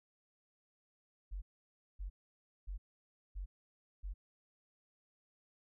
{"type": "tone bursts", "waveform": "sine", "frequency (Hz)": 46.7, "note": "F#1", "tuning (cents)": 17, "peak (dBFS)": -39, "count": 5, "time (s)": [1.31, 4.14], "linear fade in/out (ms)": 20, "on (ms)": 110, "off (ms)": 570, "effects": []}